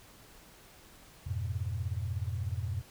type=chord; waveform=sine; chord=F diminished; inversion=none; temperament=equal; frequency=87.31 / 103.83 / 123.47 Hz; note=F2 / Ab2 / Cb3; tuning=0 / 0 / 0 cents; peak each=-35 / -36 / -38 dBFS; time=1.26-2.82 s; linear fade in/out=10 ms; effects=pink hiss -56 dBFS RMS until 2.9 s